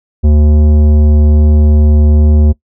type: tone with tanh clipping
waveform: sine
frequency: 75.1 Hz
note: D2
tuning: 39 cents sharp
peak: -6 dBFS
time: 0.23-2.53 s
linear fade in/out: 20 ms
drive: 13 dB
effects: noise-tail reverb RT60 0.1 s tail -21 dB re dry